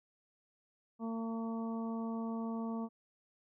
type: harmonic tone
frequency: 226.8 Hz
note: A#3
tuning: 47 cents flat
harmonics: 1 / 2 / 3 / 4 / 5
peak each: -36 / -46 / -48 / -49 / -50 dBFS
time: 0.99-2.89 s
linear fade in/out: 50 ms
effects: none